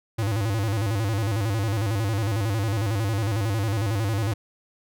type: tone with vibrato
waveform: square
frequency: 105.6 Hz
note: G#2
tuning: 29 cents sharp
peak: -23 dBFS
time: 0.18-4.34 s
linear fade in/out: 10 ms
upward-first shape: square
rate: 11 Hz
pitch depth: 120 cents each way
effects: none